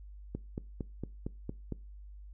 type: click train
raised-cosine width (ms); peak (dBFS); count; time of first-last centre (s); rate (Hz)
3; -23; 7; 0.35-1.723; 4.37
effects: noise-tail reverb RT60 0.3 s tail -22 dB re dry + added 50 Hz sine -46 dBFS peak until 2.33 s